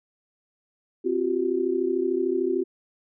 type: chord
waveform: sine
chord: C suspended fourth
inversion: none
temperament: equal with one note detuned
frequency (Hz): 261.6 / 349.2 / 382.6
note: C4 / F4 / G4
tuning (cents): 0 / 0 / -42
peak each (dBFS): -30 / -25 / -25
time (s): 1.04-2.64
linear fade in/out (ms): 20
effects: none